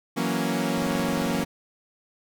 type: chord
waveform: sawtooth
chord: F# dominant seventh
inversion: third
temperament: equal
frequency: 164.81 / 185 / 233.1 / 277.2 Hz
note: E3 / F#3 / A#3 / C#4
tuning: 0 / 0 / 0 / 0 cents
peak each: -27 / -26 / -24 / -25 dBFS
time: 0.16-1.45 s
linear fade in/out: 20 ms
type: click train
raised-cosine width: 5 ms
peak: -30 dBFS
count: 16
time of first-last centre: 0.78-1.438 s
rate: 22.8 Hz
effects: none